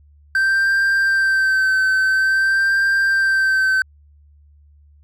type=tone with vibrato; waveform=triangle; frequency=1558 Hz; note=G6; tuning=11 cents flat; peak=-12 dBFS; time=0.35-3.82 s; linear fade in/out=2 ms; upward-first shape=sine; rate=0.49 Hz; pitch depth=27 cents each way; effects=added 73 Hz sine -47 dBFS peak until 5.03 s